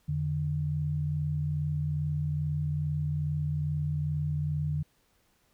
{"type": "tone pair together", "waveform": "sine", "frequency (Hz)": [86.71, 149.1], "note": ["F2", "D3"], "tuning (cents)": [-12, 27], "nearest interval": "major sixth", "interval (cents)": 939, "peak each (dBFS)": [-34, -28], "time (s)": [0.08, 4.83], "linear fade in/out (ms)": 10, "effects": ["pink hiss -69 dBFS RMS until 5.53 s"]}